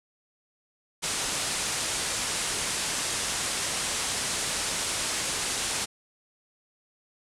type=low-pass noise; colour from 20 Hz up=white; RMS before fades=-30 dBFS; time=1.02-5.86 s; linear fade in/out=20 ms; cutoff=9900 Hz; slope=48 dB/octave; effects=none